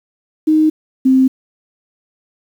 sine tone pair in turn, 311.1 / 261.9 Hz, D#4 / C4, 0 / +2 cents, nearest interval minor third, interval 298 cents, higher first, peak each -8 / -7 dBFS, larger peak second, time 0.47-0.7 / 1.05-1.28 s, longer neither, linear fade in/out 10 ms, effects 7-bit

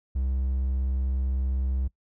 triangle tone, 65.41 Hz, C2, in tune, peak -22 dBFS, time 0.15-1.88 s, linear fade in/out 10 ms, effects noise-tail reverb RT60 0.1 s tail -21 dB re dry

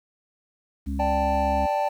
harmonic tone, 69.3 Hz, C#2, in tune, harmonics 1 / 3 / 4, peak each -27 / -32 / -33 dBFS, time 0.86-1.67 s, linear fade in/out 20 ms
triangle chord, D suspended fourth, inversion none, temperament equal, 587.3 / 784 / 880 Hz, D5 / G5 / A5, 0 / 0 / 0 cents, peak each -24 dBFS, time 0.99-1.89 s, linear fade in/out 10 ms
effects 9-bit

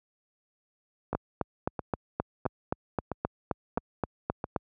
two click trains, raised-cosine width 1 ms, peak -17 / -13 dBFS, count 6 / 14, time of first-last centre 1.13-4.441 / 1.15-4.562 s, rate 1.51 / 3.81 Hz, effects high-pass 60 Hz 12 dB/octave

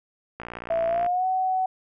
click train, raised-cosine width 0.5 ms, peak -20 dBFS, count 40, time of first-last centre 0.4-1.063 s, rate 58.8 Hz
sine tone with pitch glide, 664 to 749.6 Hz, E5 to F#5, +12 to +22 cents, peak -21 dBFS, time 0.7-1.66 s, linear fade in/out 5 ms, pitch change +210 cents, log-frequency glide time 0.87-1.26 s
effects none

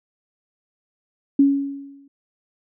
sine tone with exponential decay, 278.5 Hz, C#4, 8 cents sharp, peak -9 dBFS, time 1.39-2.08 s, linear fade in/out 5 ms, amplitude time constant 150 ms, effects none

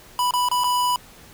square tone with dropouts, 987.8 Hz, B5, in tune, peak -19 dBFS, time 0.19-0.96 s, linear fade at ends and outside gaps 1 ms, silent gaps 0.309-0.337 / 0.487-0.514 / 0.637-0.642 s, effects pink hiss -47 dBFS RMS until 1.33 s

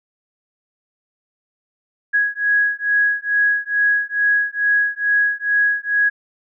sine beating tone pair, 1661.2 / 1663.5 Hz, G#6 / G#6, 0 / +2 cents, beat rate 2.3 Hz, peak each -18 dBFS, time 2.13-6.1 s, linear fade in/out 20 ms, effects none

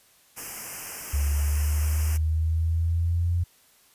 white band-stop noise, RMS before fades -36 dBFS, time 0.36-2.18 s, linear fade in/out 20 ms, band 3000 to 5000 Hz, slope 96 dB/octave
sine linear sweep, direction up, 70.7 to 87.31 Hz, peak -21 dBFS, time 1.13-3.44 s, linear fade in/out 10 ms
effects white hiss -59 dBFS RMS until 3.94 s + resampled to 32000 Hz

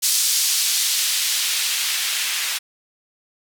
blue noise with band-pass filter sweep, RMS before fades -21 dBFS, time 0.02-2.59 s, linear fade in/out 20 ms, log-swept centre 5200 to 2200 Hz, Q 0.97, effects none

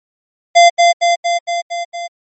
square tone with echo, 690 Hz, F5, 21 cents flat, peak -4 dBFS, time 0.55-0.7 s, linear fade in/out 20 ms, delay 230 ms, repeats 6, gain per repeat -3 dB, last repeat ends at 2.08 s, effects MP3 32 kbps

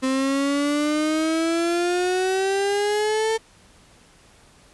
35% pulse exponential sweep, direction up, 260.4 to 449 Hz, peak -18 dBFS, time 0.02-3.38 s, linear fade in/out 20 ms, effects pink hiss -53 dBFS RMS until 4.73 s + resampled to 24000 Hz

